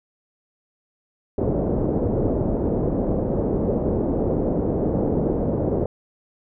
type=low-pass noise; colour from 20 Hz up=white; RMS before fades=-22 dBFS; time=1.38-5.86 s; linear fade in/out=2 ms; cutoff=510 Hz; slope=24 dB/octave; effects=none